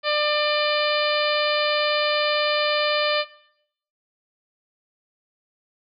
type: harmonic tone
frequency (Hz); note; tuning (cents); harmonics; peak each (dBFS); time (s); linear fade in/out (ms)
597; D5; +28; 1 / 2 / 3 / 4 / 5 / 6 / 7 / 8; -23 / -26 / -28 / -29 / -30 / -31 / -31 / -32; 0.03-3.25; 50
effects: noise-tail reverb RT60 0.7 s tail -17 dB re dry